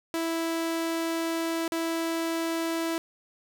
sawtooth tone with dropouts, 329.6 Hz, E4, in tune, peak -23 dBFS, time 0.14-2.98 s, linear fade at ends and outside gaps 0 ms, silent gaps 1.679-1.721 s, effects none

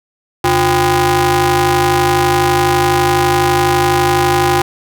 sawtooth ring-modulated tone, 220 Hz, A3, in tune, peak -3 dBFS, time 0.44-4.62 s, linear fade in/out 5 ms, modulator 576 Hz, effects none

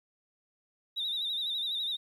sine tone with vibrato, 3729 Hz, A#7, in tune, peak -29 dBFS, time 0.96-1.97 s, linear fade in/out 20 ms, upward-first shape sine, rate 12 Hz, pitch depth 82 cents each way, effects tanh soft clip ceiling -27 dBFS + 11-bit

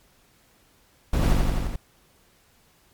brown noise with echo, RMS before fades -20 dBFS, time 1.13-1.33 s, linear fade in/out 5 ms, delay 86 ms, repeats 5, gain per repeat -2 dB, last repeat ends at 1.76 s, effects pink hiss -60 dBFS RMS until 2.93 s + MP3 96 kbps

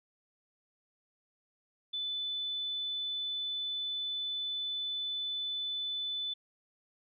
sine tone, 3500 Hz, A7, 10 cents flat, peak -33 dBFS, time 1.93-6.34 s, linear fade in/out 10 ms, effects none

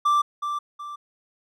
triangle tone with echo, 1174.7 Hz, D6, in tune, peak -15 dBFS, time 0.05-0.22 s, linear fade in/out 10 ms, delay 370 ms, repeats 2, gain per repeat -8 dB, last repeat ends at 0.96 s, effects none

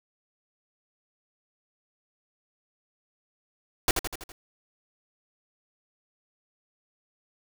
pink noise with echo, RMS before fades -21 dBFS, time 3.88-3.91 s, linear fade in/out 2 ms, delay 82 ms, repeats 5, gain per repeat -5 dB, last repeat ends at 4.32 s, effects none

